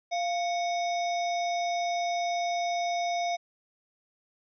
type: harmonic tone with a mistuned harmonic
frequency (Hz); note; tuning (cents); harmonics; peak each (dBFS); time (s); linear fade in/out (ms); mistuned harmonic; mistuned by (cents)
740; F#5; 0; 1 / 3 / 5 / 7 / 8; -27 / -37 / -41 / -44 / -45; 0.11-3.37; 20; 1; -110
effects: none

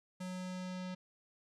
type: tone with low-pass filter sweep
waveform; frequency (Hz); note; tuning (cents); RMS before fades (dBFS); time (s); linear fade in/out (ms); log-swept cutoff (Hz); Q
square; 183.6; F#3; -13; -42; 0.2-0.95; 10; 9400 to 4600; 1.2
effects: none

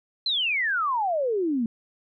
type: exponential sweep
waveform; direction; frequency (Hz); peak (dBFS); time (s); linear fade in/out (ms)
sine; down; 4186 to 219.4; -22; 0.26-1.66; 2
effects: none

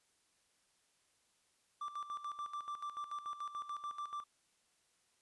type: tone with tremolo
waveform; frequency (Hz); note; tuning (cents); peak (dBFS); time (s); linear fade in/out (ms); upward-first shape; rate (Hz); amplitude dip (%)
triangle; 1174.7; D6; 0; -37; 1.81-4.24; 5; square; 6.9; 70
effects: white hiss -75 dBFS RMS until 5.21 s + resampled to 24000 Hz

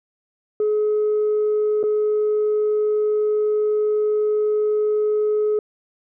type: tone with dropouts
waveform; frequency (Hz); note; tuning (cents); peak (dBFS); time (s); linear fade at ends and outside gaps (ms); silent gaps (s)
sine; 424; G#4; +36; -15; 0.6-5.59; 2; 1.83-1.837
effects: tanh soft clip ceiling -14 dBFS

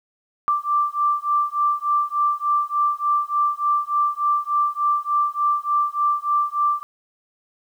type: beating tone pair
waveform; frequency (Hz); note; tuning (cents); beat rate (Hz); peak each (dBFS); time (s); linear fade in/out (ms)
sine; 1174.7 / 1178.1; D6 / D6; 0 / +5; 3.4; -21; 0.48-6.83; 0
effects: 9-bit

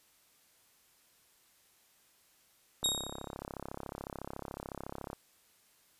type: click train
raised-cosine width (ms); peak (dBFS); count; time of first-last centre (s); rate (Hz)
1; -26; 79; 2.83-5.131; 33.9
type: tone with exponential decay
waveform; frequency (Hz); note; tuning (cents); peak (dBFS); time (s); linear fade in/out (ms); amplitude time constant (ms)
25% pulse; 3757; A#7; +13; -22; 2.84-3.35; 5; 110
effects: white hiss -67 dBFS RMS until 5.99 s + resampled to 32000 Hz

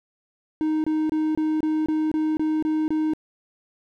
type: tone bursts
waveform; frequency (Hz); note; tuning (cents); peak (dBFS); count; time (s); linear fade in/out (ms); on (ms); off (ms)
triangle; 311.1; D#4; 0; -18; 10; 0.61-3.135; 0; 230; 25
effects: none

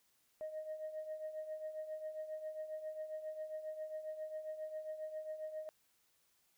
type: tone with tremolo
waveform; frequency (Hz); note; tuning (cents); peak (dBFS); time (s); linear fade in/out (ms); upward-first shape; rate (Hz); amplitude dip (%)
sine; 622.3; D#5; 0; -37; 0.41-5.69; 0; triangle; 7.4; 75
effects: tanh soft clip ceiling -37 dBFS + white hiss -75 dBFS RMS until 6.57 s

